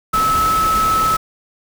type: tone in noise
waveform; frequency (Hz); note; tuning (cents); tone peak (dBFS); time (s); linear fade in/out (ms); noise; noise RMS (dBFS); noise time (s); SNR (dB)
sine; 1300; E6; -24; -13; 0.13-1.17; 10; pink; -24; 0.13-1.17; +8
effects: none